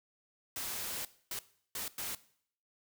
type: noise bursts at uneven times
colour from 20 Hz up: white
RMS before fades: -39 dBFS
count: 4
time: 0.56-1.05 / 1.31-1.39 / 1.75-1.88 / 1.98-2.15 s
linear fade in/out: 2 ms
effects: noise-tail reverb RT60 0.6 s tail -18 dB re dry